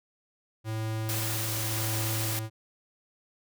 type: tone with tremolo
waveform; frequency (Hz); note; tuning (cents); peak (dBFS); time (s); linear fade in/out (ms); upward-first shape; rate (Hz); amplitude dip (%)
square; 110.2; A2; +3; -30; 0.64-2.5; 50; sine; 0.9; 35
type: noise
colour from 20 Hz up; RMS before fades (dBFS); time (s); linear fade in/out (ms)
white; -33; 1.09-2.39; 0
effects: none